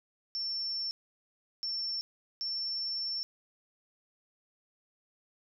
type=tone bursts at uneven times; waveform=sine; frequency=5410 Hz; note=E8; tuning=44 cents sharp; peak=-32 dBFS; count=3; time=0.35-0.91 / 1.63-2.01 / 2.41-3.23 s; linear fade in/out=0 ms; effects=none